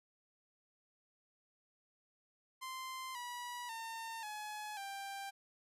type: tone with pitch steps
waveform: sawtooth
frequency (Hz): 1042 / 972.2 / 907.1 / 846.4 / 789.7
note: C6 / B5 / A#5 / G#5 / G5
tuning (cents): -7 / -28 / -47 / +33 / +13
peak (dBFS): -39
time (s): 2.61-5.31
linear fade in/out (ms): 20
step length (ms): 540
effects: resampled to 32000 Hz